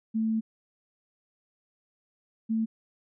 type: tone pair in turn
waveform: sine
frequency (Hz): 221.7 / 223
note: A3 / A3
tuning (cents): +13 / +23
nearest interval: unison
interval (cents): 10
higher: second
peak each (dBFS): -24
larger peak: neither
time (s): 0.14-0.41 / 2.49-2.66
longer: first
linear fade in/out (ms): 20
effects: none